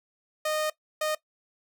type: tone bursts at uneven times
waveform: sawtooth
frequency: 616 Hz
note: D#5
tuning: 17 cents flat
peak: -22 dBFS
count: 2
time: 0.45-0.7 / 1.01-1.15 s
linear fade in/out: 5 ms
effects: noise-tail reverb RT60 0.1 s tail -18 dB re dry